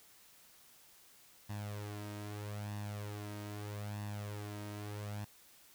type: tone with flanger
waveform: sawtooth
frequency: 103.83 Hz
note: G#2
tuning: in tune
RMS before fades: -43 dBFS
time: 1.49-5.25 s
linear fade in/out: 10 ms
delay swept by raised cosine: 1.1 to 3.2 ms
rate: 0.79 Hz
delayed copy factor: +0.65
effects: white hiss -62 dBFS RMS until 5.74 s